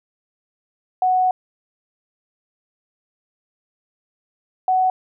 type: tone pair in turn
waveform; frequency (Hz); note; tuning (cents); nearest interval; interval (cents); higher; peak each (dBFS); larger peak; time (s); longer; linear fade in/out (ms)
sine; 740 / 745.6; F#5 / F#5; 0 / +13; unison; 13; second; -14; neither; 1.02-1.31 / 4.68-4.9; first; 2
effects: none